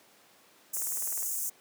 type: high-pass noise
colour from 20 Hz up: pink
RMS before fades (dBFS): -33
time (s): 0.73-1.5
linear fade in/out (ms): 10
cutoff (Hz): 6500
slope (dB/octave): 48
type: click train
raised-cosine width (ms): 0.5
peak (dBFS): -31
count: 10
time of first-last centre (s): 0.77-1.227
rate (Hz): 19.7
effects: pink hiss -59 dBFS RMS until 1.6 s + high-pass 300 Hz 12 dB/octave